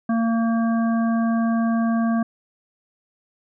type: harmonic tone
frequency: 228.4 Hz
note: A#3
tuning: 35 cents flat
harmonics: 1 / 3 / 5 / 7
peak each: -18 / -28 / -32 / -35 dBFS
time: 0.09-2.23 s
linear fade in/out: 5 ms
effects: none